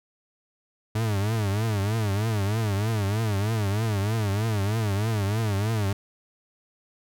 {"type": "tone with vibrato", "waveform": "40% pulse", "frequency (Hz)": 105.4, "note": "G#2", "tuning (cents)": 26, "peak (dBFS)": -22, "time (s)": [0.95, 5.93], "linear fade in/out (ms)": 5, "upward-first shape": "triangle", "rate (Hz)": 3.2, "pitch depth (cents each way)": 160, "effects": []}